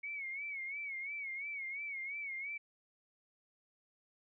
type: tone with vibrato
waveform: sine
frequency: 2217 Hz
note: C#7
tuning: in tune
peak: -39 dBFS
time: 0.03-2.58 s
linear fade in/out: 10 ms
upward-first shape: sine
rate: 2.9 Hz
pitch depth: 91 cents each way
effects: none